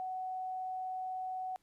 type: tone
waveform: sine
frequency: 746 Hz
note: F#5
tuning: 14 cents sharp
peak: -36 dBFS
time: 0-1.56 s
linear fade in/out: 0 ms
effects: pink hiss -75 dBFS RMS until 1.62 s + resampled to 32000 Hz